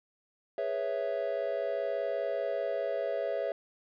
triangle chord, C# minor seventh, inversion second, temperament equal, 415.3 / 493.9 / 554.4 / 659.3 Hz, G#4 / B4 / C#5 / E5, 0 / 0 / 0 / 0 cents, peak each -36 / -36 / -32 / -32 dBFS, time 0.58-3.52 s, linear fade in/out 2 ms, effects resampled to 11025 Hz

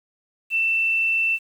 sine tone with quantisation, 2673 Hz, E7, 23 cents sharp, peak -18 dBFS, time 0.5-1.39 s, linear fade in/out 50 ms, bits 8, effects none

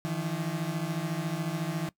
35% pulse beating tone pair, 155.56 / 169.56 Hz, D#3 / E3, 0 / +49 cents, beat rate 14 Hz, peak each -31 dBFS, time 0.05-1.89 s, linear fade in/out 0 ms, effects noise-tail reverb RT60 0.1 s tail -20 dB re dry

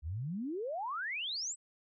sine exponential sweep, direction up, 69.3 to 8240 Hz, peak -35 dBFS, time 0.02-1.56 s, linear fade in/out 50 ms, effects none

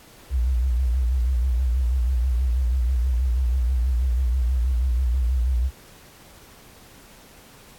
sine tone with vibrato, 62.1 Hz, B1, 10 cents sharp, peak -18 dBFS, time 0.3-5.71 s, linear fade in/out 50 ms, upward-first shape sine, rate 6.2 Hz, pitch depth 110 cents each way, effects pink hiss -49 dBFS RMS until 7.78 s + AAC 64 kbps

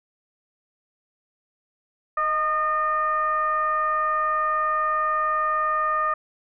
sine tone with frequency modulation, 1224 Hz, D#6, 29 cents flat, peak -20 dBFS, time 2.17-6.14 s, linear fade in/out 5 ms, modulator 601 Hz, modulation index 0.61, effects none

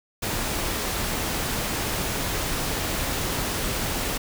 pink noise, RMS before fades -27 dBFS, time 0.22-4.18 s, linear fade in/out 10 ms, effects none

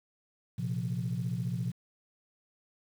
sine chord, Bb suspended second, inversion none, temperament just, 116.54 / 131.11 / 174.81 Hz, Bb2 / C3 / F3, 0 / +4 / +2 cents, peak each -34 dBFS, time 0.58-1.72 s, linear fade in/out 10 ms, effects tanh soft clip ceiling -23 dBFS + 9-bit

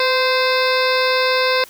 harmonic tone with a mistuned harmonic, 519 Hz, C5, 14 cents flat, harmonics 1 / 2 / 3 / 4 / 5 / 7 / 8 / 9 / 10, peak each -18 / -21 / -23 / -24 / -25 / -26 / -27 / -28 / -28 dBFS, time 0-1.64 s, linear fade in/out 2 ms, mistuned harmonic 1, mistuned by -28 cents, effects white hiss -43 dBFS RMS until 1.69 s

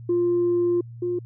sine tone pair in turn, 349.2 / 353.7 Hz, F4 / F4, 0 / +22 cents, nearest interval unison, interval 22 cents, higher second, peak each -17 / -22 dBFS, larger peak first, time 0.09-0.81 / 1.02-1.19 s, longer first, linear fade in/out 5 ms, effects tanh soft clip ceiling -15 dBFS + added 117 Hz sine -37 dBFS peak until 1.25 s

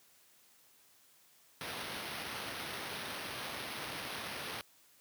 violet noise with sample-and-hold, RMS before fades -42 dBFS, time 1.61-4.61 s, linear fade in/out 0 ms, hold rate 7350 Hz, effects white hiss -65 dBFS RMS until 5 s + high-pass 80 Hz 12 dB/octave

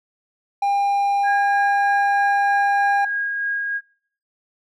triangle tone, 802 Hz, G5, 39 cents sharp, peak -15 dBFS, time 0.62-3.05 s, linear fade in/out 5 ms
sine tone with tremolo, 1635 Hz, G#6, 28 cents flat, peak -20 dBFS, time 1.23-3.81 s, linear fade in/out 50 ms, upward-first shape sine, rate 3.2 Hz, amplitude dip 25%
effects noise-tail reverb RT60 0.6 s tail -23 dB re dry

